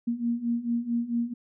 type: beating tone pair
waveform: sine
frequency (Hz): 233.1 / 237.6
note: A#3 / A#3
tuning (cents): 0 / +33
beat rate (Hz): 4.5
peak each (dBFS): -30 / -27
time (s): 0.07-1.34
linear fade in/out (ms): 10
effects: none